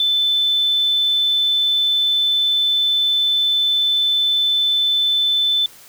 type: tone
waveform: sine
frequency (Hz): 3520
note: A7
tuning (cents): 0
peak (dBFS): -14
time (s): 0-5.66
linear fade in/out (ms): 2
effects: white hiss -44 dBFS RMS until 5.88 s